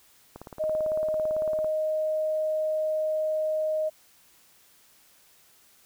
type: click train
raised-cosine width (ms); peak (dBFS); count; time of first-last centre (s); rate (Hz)
1; -26; 24; 0.36-1.645; 17.9
type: tone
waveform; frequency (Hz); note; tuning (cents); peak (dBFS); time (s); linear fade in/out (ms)
sine; 622.3; D#5; 0; -24; 0.59-3.9; 20
effects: white hiss -59 dBFS RMS until 5.85 s